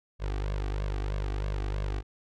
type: tone with flanger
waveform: sawtooth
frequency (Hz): 49.93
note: G1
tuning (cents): +33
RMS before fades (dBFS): -31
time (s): 0.19-2.03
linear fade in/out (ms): 50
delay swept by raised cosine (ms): 1.8 to 2.64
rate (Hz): 3.1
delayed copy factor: +1
effects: low-pass 5000 Hz 12 dB/octave